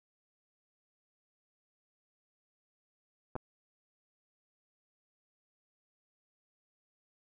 clicks, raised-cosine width 1 ms, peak -24 dBFS, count 2, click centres 3.355 / 3.363 s, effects none

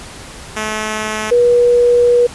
5% pulse / sine tone pair in turn, 215.9 / 483.4 Hz, A3 / B4, -33 / -37 cents, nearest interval octave + major second, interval 1396 cents, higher second, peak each -7 dBFS, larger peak neither, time 0.56-1.31 / 1.31-2.27 s, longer second, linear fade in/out 10 ms, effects pink hiss -33 dBFS RMS until 2.34 s + resampled to 24000 Hz

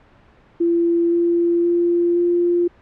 sine tone with pitch steps, 340 / 342.8 / 345.5 / 348.3 Hz, F4 / F4 / F4 / F4, -46 / -32 / -19 / -5 cents, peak -14 dBFS, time 0.6-2.68 s, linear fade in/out 10 ms, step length 520 ms, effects pink hiss -51 dBFS RMS until 2.81 s + low-pass 2000 Hz 12 dB/octave

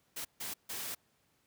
white noise bursts at uneven times, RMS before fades -40 dBFS, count 3, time 0.16-0.25 / 0.4-0.54 / 0.69-0.95 s, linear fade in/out 10 ms, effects pink hiss -73 dBFS RMS until 1.46 s + high-pass 80 Hz 12 dB/octave

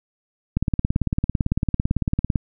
click train, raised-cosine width 5 ms, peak -7 dBFS, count 33, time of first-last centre 0.57-2.358 s, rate 17.9 Hz, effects none

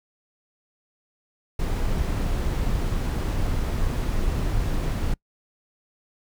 brown noise, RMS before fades -24 dBFS, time 1.59-5.14 s, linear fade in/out 5 ms, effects noise-tail reverb RT60 0.1 s tail -26 dB re dry

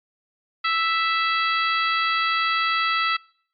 harmonic tone, 659.3 Hz, E5, in tune, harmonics 2 / 3 / 4 / 5 / 6 / 7, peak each -22 / -26 / -28 / -30 / -32 / -33 dBFS, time 0.64-3.17 s, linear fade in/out 10 ms, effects noise-tail reverb RT60 0.6 s tail -26 dB re dry + MP3 48 kbps

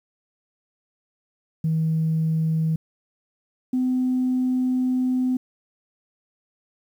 sine tone pair in turn, 160 / 254.5 Hz, D#3 / C4, +49 / -48 cents, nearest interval minor sixth, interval 803 cents, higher second, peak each -18 / -18 dBFS, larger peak neither, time 1.64-2.76 / 3.73-5.37 s, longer second, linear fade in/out 5 ms, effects tanh soft clip ceiling -15 dBFS + 9-bit

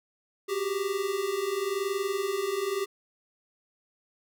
square tone pair together, 379.1 / 400 Hz, F#4 / G4, +42 / +35 cents, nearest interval minor second, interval 93 cents, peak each -33 / -30 dBFS, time 0.48-2.86 s, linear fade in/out 20 ms, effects none

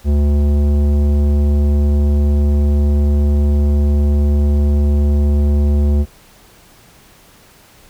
triangle tone with tanh clipping, 72.6 Hz, D2, 19 cents flat, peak -12 dBFS, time 0.04-6.06 s, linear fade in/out 50 ms, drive 18 dB, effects pink hiss -46 dBFS RMS until 7.89 s

